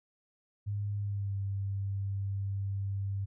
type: tone with pitch glide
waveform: sine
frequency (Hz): 102.2 to 98.6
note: G#2 to G2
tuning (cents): -27 to +11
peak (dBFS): -31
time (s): 0.66-3.26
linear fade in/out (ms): 20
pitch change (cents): -62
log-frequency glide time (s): 0.98-1.36
effects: none